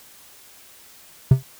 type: tone with exponential decay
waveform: triangle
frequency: 131.7 Hz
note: C3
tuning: 12 cents sharp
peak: -3 dBFS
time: 1.31-1.43 s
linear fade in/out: 5 ms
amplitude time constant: 25 ms
effects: white hiss -48 dBFS RMS until 1.59 s